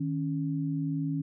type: tone pair together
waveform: sine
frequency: 155.56 / 277.2 Hz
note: D#3 / C#4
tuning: 0 / 0 cents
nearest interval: minor seventh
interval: 1000 cents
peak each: -30 / -31 dBFS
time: 0-1.22 s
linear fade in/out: 10 ms
effects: none